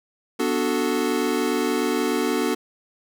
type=chord; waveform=square; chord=B minor seventh; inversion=none; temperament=equal; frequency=246.9 / 293.7 / 370 / 440 Hz; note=B3 / D4 / F#4 / A4; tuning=0 / 0 / 0 / 0 cents; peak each=-27 dBFS; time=0.39-2.55 s; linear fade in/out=10 ms; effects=none